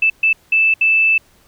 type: tone bursts at uneven times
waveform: sine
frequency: 2637 Hz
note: E7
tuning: in tune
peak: -10 dBFS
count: 4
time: 0.02-0.1 / 0.23-0.33 / 0.52-0.74 / 0.81-1.18 s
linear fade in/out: 5 ms
effects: pink hiss -53 dBFS RMS until 1.47 s